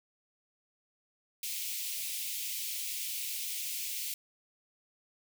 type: high-pass noise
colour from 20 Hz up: white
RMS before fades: -37 dBFS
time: 1.43-4.14 s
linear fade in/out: 2 ms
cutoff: 2200 Hz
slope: 48 dB/octave
effects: none